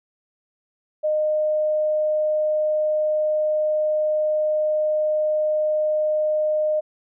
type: tone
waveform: sine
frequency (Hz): 613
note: D#5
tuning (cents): -26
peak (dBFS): -18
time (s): 1.03-6.81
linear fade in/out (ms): 20
effects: none